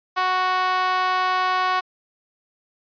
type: tone with high-pass filter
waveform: sawtooth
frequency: 370 Hz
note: F#4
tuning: in tune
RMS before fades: -21 dBFS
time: 0.16-1.81 s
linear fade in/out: 20 ms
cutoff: 960 Hz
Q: 3.6
effects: resampled to 11025 Hz